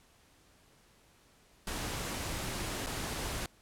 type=noise with dropouts; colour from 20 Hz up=pink; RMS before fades=-37 dBFS; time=1.67-3.46 s; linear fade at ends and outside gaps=2 ms; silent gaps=2.863-2.868 s; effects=pink hiss -64 dBFS RMS until 3.61 s + low-pass 12000 Hz 12 dB/octave